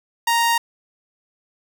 sawtooth tone, 932.3 Hz, A#5, in tune, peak -12 dBFS, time 0.27-0.58 s, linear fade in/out 5 ms, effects none

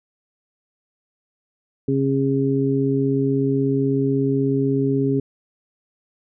harmonic tone, 136.3 Hz, C#3, 29 cents flat, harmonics 1 / 2 / 3, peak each -22 / -20 / -22 dBFS, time 1.88-5.2 s, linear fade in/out 5 ms, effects none

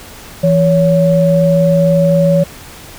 sine tone pair together, 167.08 / 562 Hz, E3 / C#5, +24 / +24 cents, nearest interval octave + major sixth, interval 2100 cents, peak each -10 dBFS, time 0.43-2.44 s, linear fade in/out 10 ms, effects pink hiss -34 dBFS RMS until 2.98 s

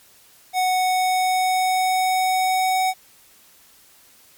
square tone with pitch glide, 740 to 749.5 Hz, F#5 to F#5, 0 to +22 cents, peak -18 dBFS, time 0.53-2.94 s, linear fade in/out 50 ms, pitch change +22 cents, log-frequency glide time 0.71-2.75 s, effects white hiss -52 dBFS RMS until 4.37 s + MP3 96 kbps

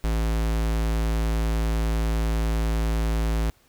square tone, 55 Hz, A1, in tune, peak -22 dBFS, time 0.04-3.5 s, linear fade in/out 0 ms, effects pink hiss -60 dBFS RMS until 3.68 s

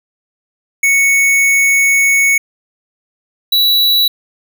square tone pair in turn, 2217 / 3929 Hz, C#7 / B7, 0 / -10 cents, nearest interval minor seventh, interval 990 cents, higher second, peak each -9 dBFS, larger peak neither, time 0.83-2.38 / 3.52-4.08 s, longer first, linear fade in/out 5 ms, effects none

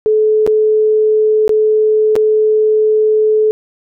sine tone with dropouts, 431.2 Hz, A4, 35 cents flat, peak -8 dBFS, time 0.06-3.51 s, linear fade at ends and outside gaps 0 ms, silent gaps 0.465-0.475 / 1.479-1.493 / 2.155-2.163 s, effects none

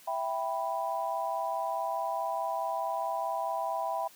sine chord, E minor, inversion none, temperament equal, 659.3 / 784 / 987.8 Hz, E5 / G5 / B5, 0 / 0 / 0 cents, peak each -34 dBFS, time 0.07-4.08 s, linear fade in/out 10 ms, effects white hiss -56 dBFS RMS until 4.15 s + high-pass 150 Hz 12 dB/octave

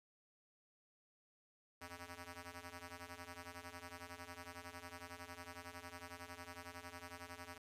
5% pulse ring-modulated tone, 174.61 Hz, F3, in tune, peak -36 dBFS, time 1.81-7.58 s, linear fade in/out 5 ms, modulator 442 Hz, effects resampled to 32000 Hz

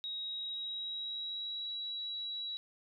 sine tone with pitch glide, 3800 to 3898 Hz, A#7 to B7, +33 to -23 cents, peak -37 dBFS, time 0.04-2.57 s, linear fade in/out 0 ms, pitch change +44 cents, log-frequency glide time 0.19-1.74 s, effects none

